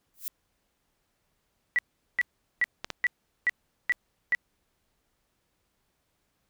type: noise with exponential growth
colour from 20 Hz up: violet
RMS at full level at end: -30 dBFS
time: 0.14-0.28 s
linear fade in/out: 0 ms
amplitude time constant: 30 ms
type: tone bursts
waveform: sine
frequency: 1954 Hz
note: B6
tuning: 19 cents flat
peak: -20 dBFS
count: 7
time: 1.76-4.349 s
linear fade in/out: 0 ms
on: 27 ms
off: 400 ms
type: clicks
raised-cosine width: 0.2 ms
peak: -14 dBFS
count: 2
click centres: 2.845 / 2.903 s
effects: pink hiss -75 dBFS RMS until 6.49 s